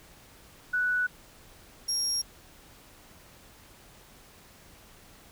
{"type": "tone pair in turn", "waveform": ["sine", "35% pulse"], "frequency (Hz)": [1480, 5588], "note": ["F#6", "F8"], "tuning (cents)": [0, 0], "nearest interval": "octave + major seventh", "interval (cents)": 2300, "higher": "second", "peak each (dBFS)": -24, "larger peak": "neither", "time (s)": [[0.73, 1.07], [1.88, 2.22]], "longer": "neither", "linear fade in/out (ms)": 10, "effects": ["pink hiss -54 dBFS RMS until 5.31 s"]}